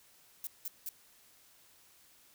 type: noise bursts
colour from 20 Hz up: violet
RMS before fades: -39 dBFS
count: 3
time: 0.44-0.89 s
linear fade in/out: 2 ms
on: 30 ms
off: 180 ms
effects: white hiss -63 dBFS RMS until 2.34 s